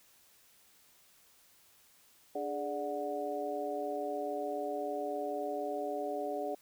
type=harmonic tone with a mistuned harmonic; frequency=146.83 Hz; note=D3; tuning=in tune; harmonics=2 / 3 / 4 / 5; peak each=-42 / -39 / -38 / -39 dBFS; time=2.35-6.55 s; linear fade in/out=5 ms; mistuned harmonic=3; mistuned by=-93 cents; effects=white hiss -64 dBFS RMS until 6.61 s